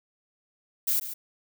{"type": "noise with echo", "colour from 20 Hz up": "violet", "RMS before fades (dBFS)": -25, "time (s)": [0.87, 1], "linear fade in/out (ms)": 10, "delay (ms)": 140, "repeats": 1, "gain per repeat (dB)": -11, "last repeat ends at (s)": 1.14, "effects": []}